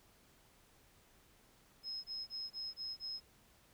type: tone bursts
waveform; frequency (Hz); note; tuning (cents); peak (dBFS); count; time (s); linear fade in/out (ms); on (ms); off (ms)
sine; 5140; E8; -45; -40; 6; 1.83-3.205; 50; 210; 23
effects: pink hiss -67 dBFS RMS until 3.73 s